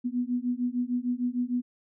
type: beating tone pair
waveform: sine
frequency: 242.7 / 249.3 Hz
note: B3 / B3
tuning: -30 / +16 cents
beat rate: 6.6 Hz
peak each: -29 dBFS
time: 0.04-1.62 s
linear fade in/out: 20 ms
effects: none